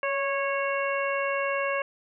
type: harmonic tone with a mistuned harmonic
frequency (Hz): 550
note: C#5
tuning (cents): -14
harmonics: 1 / 2 / 3 / 4 / 5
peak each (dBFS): -28 / -31 / -33 / -34 / -35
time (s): 0.03-1.82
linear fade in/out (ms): 2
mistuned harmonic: 1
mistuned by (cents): +26
effects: none